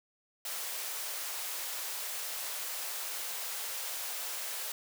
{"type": "high-pass noise", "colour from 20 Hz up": "white", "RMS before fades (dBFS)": -38, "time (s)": [0.45, 4.72], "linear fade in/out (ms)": 2, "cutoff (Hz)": 460, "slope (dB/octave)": 24, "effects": []}